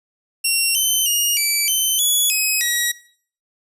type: tone with pitch steps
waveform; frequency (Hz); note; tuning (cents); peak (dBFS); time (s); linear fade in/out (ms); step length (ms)
10% pulse; 2742 / 3067 / 2856 / 2314 / 3070 / 3394 / 2540 / 1914; F7 / G7 / F7 / D7 / G7 / G#7 / D#7 / A#6; -32 / -38 / +38 / -26 / -37 / +37 / +35 / +45; -8; 0.44-2.92; 10; 310
effects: noise-tail reverb RT60 0.5 s tail -19 dB re dry + resampled to 32000 Hz